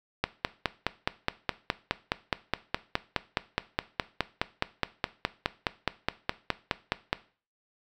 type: click train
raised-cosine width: 0.3 ms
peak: -8 dBFS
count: 34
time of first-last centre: 0.24-7.129 s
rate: 4.79 Hz
effects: noise-tail reverb RT60 0.4 s tail -17 dB re dry